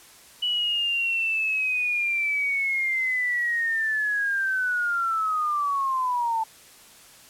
sine linear sweep, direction down, 2960 to 879 Hz, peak -22 dBFS, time 0.42-6.44 s, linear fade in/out 10 ms, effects white hiss -50 dBFS RMS until 7.29 s + low-pass 12000 Hz 12 dB/octave

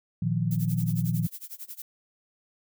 sine chord, Bb suspended fourth, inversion none, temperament just, 116.54 / 155.39 / 174.81 Hz, Bb2 / Eb3 / F3, 0 / -2 / +2 cents, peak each -28 dBFS, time 0.22-1.27 s, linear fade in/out 5 ms
violet noise with tremolo, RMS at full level -38 dBFS, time 0.51-1.82 s, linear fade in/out 2 ms, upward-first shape sine, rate 11 Hz, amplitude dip 95%
effects none

